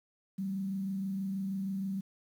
sine tone with frequency modulation, 193.5 Hz, G3, 22 cents flat, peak -32 dBFS, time 0.38-2.01 s, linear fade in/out 10 ms, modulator 26.3 Hz, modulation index 0.28, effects 10-bit

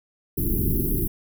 pink band-stop noise, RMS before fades -23 dBFS, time 0.37-1.08 s, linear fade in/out 10 ms, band 410 to 11000 Hz, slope 96 dB/octave, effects none

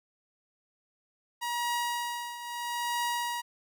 sawtooth tone with tremolo, 955 Hz, A#5, 42 cents sharp, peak -24 dBFS, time 1.41-3.42 s, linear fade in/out 20 ms, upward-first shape triangle, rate 0.77 Hz, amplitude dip 75%, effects none

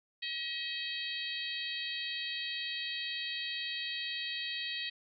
harmonic tone, 638 Hz, D#5, 43 cents sharp, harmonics 3 / 4 / 5 / 6 / 7, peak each -42 / -42 / -41 / -41 / -43 dBFS, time 0.22-4.9 s, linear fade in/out 10 ms, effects none

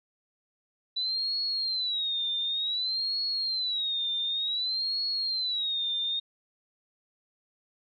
sine tone with vibrato, 3951 Hz, B7, in tune, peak -27 dBFS, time 0.96-6.2 s, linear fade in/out 10 ms, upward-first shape sine, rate 0.55 Hz, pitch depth 160 cents each way, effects none

